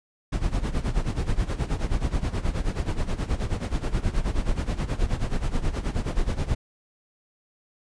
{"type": "noise with tremolo", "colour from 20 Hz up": "brown", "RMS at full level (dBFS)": -22, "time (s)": [0.32, 6.55], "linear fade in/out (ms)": 10, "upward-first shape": "sine", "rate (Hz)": 9.4, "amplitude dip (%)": 80, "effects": ["resampled to 22050 Hz"]}